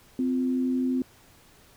sine tone pair together, 257.3 / 349.2 Hz, C4 / F4, -29 / 0 cents, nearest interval perfect fourth, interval 529 cents, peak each -23 / -34 dBFS, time 0.19-1.02 s, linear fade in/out 2 ms, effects pink hiss -56 dBFS RMS until 1.76 s

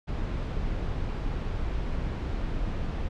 brown noise, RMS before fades -30 dBFS, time 0.07-3.09 s, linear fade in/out 20 ms, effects low-pass 4000 Hz 12 dB/octave

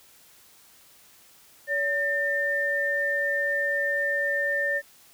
sine tone pair together, 567.6 / 1802 Hz, C#5 / A6, +41 / +41 cents, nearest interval octave + minor sixth, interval 2000 cents, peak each -29 / -24 dBFS, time 1.67-4.82 s, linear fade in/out 50 ms, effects white hiss -55 dBFS RMS until 5.13 s

